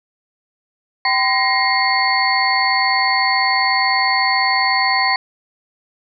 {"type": "tone cluster", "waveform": "sine", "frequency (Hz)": [775, 1023, 1888, 2127, 4433], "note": ["G5", "C6", "A#6", "C7", "C#8"], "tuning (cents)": [-20, -39, 22, 28, -1], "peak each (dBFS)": -20, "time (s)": [1.05, 5.16], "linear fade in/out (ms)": 2, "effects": []}